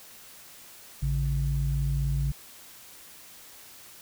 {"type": "tone pair together", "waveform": "sine", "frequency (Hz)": [55.43, 139.5], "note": ["A1", "C#3"], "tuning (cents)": [13, 11], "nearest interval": "octave + major third", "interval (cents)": 1598, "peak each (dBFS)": -26, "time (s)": [1.02, 2.32], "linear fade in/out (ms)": 10, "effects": ["tanh soft clip ceiling -17 dBFS", "white hiss -49 dBFS RMS until 4.01 s"]}